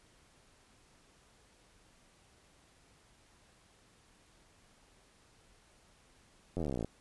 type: slowing click train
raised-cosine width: 2 ms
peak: -23 dBFS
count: 20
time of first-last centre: 6.57-6.846 s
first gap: 11 ms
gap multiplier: 1.03
effects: pink hiss -65 dBFS RMS until 7 s + resampled to 24000 Hz